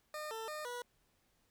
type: tone with pitch steps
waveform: 20% pulse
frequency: 608 / 446.4 / 609 / 487.1 Hz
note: D#5 / A4 / D#5 / B4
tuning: -40 / +25 / -37 / -24 cents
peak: -36 dBFS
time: 0.14-0.82 s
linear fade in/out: 2 ms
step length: 170 ms
effects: pink hiss -75 dBFS RMS until 1.5 s